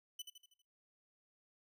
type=tone with echo; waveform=sawtooth; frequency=3002 Hz; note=F#7; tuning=24 cents sharp; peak=-39 dBFS; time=0.19-0.22 s; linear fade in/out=5 ms; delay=80 ms; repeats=5; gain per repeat=-6 dB; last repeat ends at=0.62 s; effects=noise-tail reverb RT60 0.4 s tail -21 dB re dry